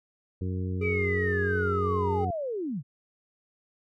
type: harmonic tone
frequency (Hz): 92.5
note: F#2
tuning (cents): 0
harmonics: 1 / 2 / 3 / 4 / 5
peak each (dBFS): -29 / -35 / -39 / -41 / -43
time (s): 0.41-2.31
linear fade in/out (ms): 5
type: tone with vibrato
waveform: triangle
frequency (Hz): 415.3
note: G#4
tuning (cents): 0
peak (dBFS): -26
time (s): 0.81-2.25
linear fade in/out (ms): 5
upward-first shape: sine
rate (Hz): 2.9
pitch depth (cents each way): 28
type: linear sweep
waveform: sine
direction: down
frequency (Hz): 2349 to 116.2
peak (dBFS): -29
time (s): 0.81-2.83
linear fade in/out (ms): 50
effects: none